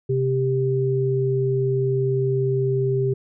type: tone pair together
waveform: sine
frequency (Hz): 131.1 / 394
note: C3 / G4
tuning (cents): +4 / +9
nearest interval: octave + perfect fifth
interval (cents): 1905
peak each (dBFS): -21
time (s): 0.09-3.14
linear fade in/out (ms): 10
effects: none